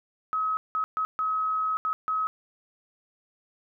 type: tone bursts at uneven times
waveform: sine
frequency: 1277 Hz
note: D#6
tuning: 45 cents sharp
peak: -24 dBFS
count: 6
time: 0.33-0.57 / 0.75-0.84 / 0.97-1.05 / 1.19-1.77 / 1.85-1.93 / 2.08-2.27 s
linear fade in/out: 0 ms
effects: none